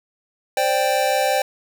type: chord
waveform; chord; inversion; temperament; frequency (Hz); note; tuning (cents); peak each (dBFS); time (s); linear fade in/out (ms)
square; C suspended second; none; just; 523.3 / 588.7 / 784.9; C5 / D5 / G5; 0 / +4 / +2; -23 / -23 / -21; 0.57-1.42; 2
effects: none